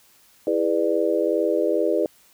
sine chord, E dominant seventh, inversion none, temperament just, 329.6 / 412 / 494.4 / 593.3 Hz, E4 / G#4 / B4 / D5, 0 / -14 / +2 / +18 cents, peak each -24 dBFS, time 0.47-2.06 s, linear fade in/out 2 ms, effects white hiss -56 dBFS RMS until 2.33 s

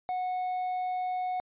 triangle tone, 734 Hz, F#5, 14 cents flat, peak -27 dBFS, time 0.09-1.4 s, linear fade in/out 0 ms, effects resampled to 8000 Hz

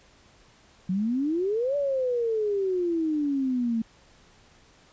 sine exponential two-way sweep, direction up then down, 177.9 to 581 to 221.9 Hz, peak -23 dBFS, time 0.89-3.82 s, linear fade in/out 5 ms, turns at 1.76 s, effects pink hiss -57 dBFS RMS until 4.92 s + resampled to 16000 Hz

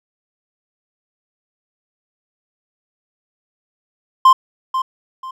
triangle tone with echo, 1046.5 Hz, C6, in tune, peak -3 dBFS, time 4.25-4.33 s, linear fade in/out 5 ms, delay 490 ms, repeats 2, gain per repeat -11 dB, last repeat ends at 5.31 s, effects none

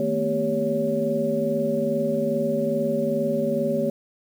sine tone cluster, 157.5 / 223 / 245.4 / 394.1 / 561 Hz, D#3 / A3 / B3 / G4 / C#5, +21 / +23 / -11 / +9 / +21 cents, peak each -32 / -27 / -29 / -28 / -24 dBFS, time 0-3.9 s, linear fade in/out 2 ms, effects 8-bit

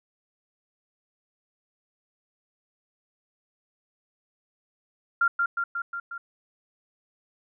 sine tone with echo, 1390 Hz, F6, 9 cents flat, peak -18 dBFS, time 5.21-5.28 s, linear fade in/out 5 ms, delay 180 ms, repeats 5, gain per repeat -3 dB, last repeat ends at 6.18 s, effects none

